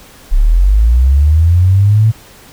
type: linear sweep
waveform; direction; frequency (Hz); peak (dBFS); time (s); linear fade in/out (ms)
sine; up; 31.88 to 112.8; -5; 0.31-2.12; 20
effects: pink hiss -39 dBFS RMS until 2.52 s